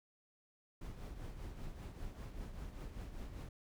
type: noise with tremolo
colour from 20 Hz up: brown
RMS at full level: -44 dBFS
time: 0.81-3.49 s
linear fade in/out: 5 ms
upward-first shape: triangle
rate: 5.1 Hz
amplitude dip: 60%
effects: none